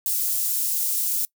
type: high-pass noise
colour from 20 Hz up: white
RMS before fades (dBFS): -24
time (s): 0.06-1.25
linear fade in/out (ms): 0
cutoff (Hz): 8000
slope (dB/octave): 12
effects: noise-tail reverb RT60 0.1 s tail -24 dB re dry